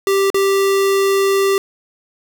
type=tone with dropouts; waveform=square; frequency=392 Hz; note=G4; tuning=in tune; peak=-13 dBFS; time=0.07-1.58 s; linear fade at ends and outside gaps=1 ms; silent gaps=0.302-0.344 s; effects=none